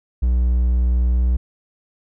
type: tone with pitch glide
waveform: triangle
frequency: 61 to 61.46 Hz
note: B1 to B1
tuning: -21 to -8 cents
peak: -12 dBFS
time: 0.22-1.37 s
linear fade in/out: 10 ms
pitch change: +13 cents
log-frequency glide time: 1.14-1.22 s
effects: none